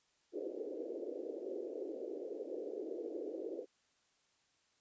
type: band-pass noise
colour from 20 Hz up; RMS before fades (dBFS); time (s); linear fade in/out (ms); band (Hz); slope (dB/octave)
white; -43; 0.32-3.66; 50; 310 to 510; 48
effects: white hiss -75 dBFS RMS until 4.8 s + resampled to 16000 Hz